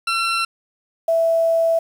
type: tone pair in turn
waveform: 20% pulse / sine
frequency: 1354 / 660 Hz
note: E6 / E5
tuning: +46 / +2 cents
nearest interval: octave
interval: 1244 cents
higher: first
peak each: -13 / -14 dBFS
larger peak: first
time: 0.07-0.45 / 1.08-1.79 s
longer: second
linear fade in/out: 5 ms
effects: low-pass 9000 Hz 12 dB/octave + 7-bit